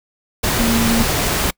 sine tone in noise, 230.2 Hz, A#3, 22 cents flat, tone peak -15 dBFS, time 0.59-1.04 s, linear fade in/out 10 ms, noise pink, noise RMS -18 dBFS, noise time 0.43-1.51 s, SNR 0 dB, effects noise-tail reverb RT60 0.1 s tail -26 dB re dry

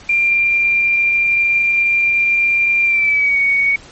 sine tone with pitch glide, 2382 to 2235 Hz, D7 to C#7, +24 to +14 cents, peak -11 dBFS, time 0.09-3.76 s, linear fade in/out 5 ms, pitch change -110 cents, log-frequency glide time 2.83-3.39 s, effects pink hiss -40 dBFS RMS until 3.91 s + MP3 32 kbps

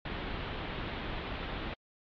pink low-pass noise, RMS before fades -38 dBFS, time 0.05-1.74 s, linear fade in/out 5 ms, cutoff 3800 Hz, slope 48 dB/octave, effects AAC 64 kbps

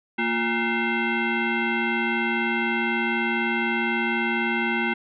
sine tone with frequency modulation, 935 Hz, A#5, 5 cents sharp, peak -21 dBFS, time 0.18-4.94 s, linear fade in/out 10 ms, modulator 583 Hz, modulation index 2.9, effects none

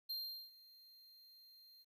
square tone with ADSR envelope, 4186 Hz, C8, in tune, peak -40 dBFS, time 0.09-1.85 s, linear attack 13 ms, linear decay 400 ms, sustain -21 dB, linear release 35 ms, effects 13-bit

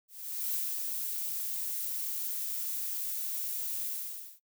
violet noise with ADSR envelope, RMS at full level -32 dBFS, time 0.08-4.4 s, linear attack 460 ms, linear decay 180 ms, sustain -3 dB, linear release 540 ms, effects noise-tail reverb RT60 0.1 s tail -24 dB re dry

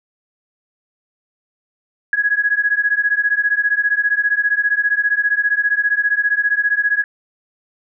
sine beating tone pair, 1661.2 / 1676.2 Hz, G#6 / G#6, 0 / +16 cents, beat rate 15 Hz, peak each -17 dBFS, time 2.13-7.04 s, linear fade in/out 2 ms, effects none

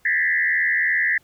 sine tone with frequency modulation, 1864.7 Hz, A#6, in tune, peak -17 dBFS, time 0.05-1.18 s, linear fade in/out 5 ms, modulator 83 Hz, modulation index 2.1, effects pink hiss -60 dBFS RMS until 1.23 s

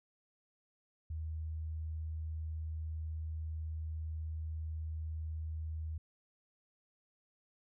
sine tone, 79.1 Hz, D#2, 29 cents sharp, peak -37 dBFS, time 1.1-5.98 s, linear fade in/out 5 ms, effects none

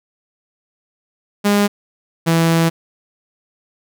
sawtooth tone pair in turn, 204.2 / 165.18 Hz, G#3 / E3, -29 / +4 cents, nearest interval major third, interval 367 cents, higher first, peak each -8 dBFS, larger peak neither, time 1.44-1.68 / 2.26-2.7 s, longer second, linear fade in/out 20 ms, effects none

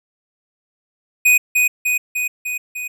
square tone with echo, 2489 Hz, D#7, in tune, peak -10 dBFS, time 1.25-1.38 s, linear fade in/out 10 ms, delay 300 ms, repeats 5, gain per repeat -3 dB, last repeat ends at 2.88 s, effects none

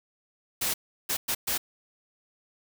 white noise bursts at uneven times, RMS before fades -28 dBFS, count 4, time 0.61-0.74 / 1.09-1.17 / 1.28-1.35 / 1.47-1.58 s, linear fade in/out 10 ms, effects none

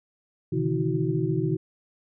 sine tone cluster, 126.5 / 147.2 / 161.1 / 323.6 / 372.5 Hz, B2 / D3 / E3 / E4 / F#4, +42 / +4 / -39 / -32 / +12 cents, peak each -29 dBFS, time 0.52-1.57 s, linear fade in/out 10 ms, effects none

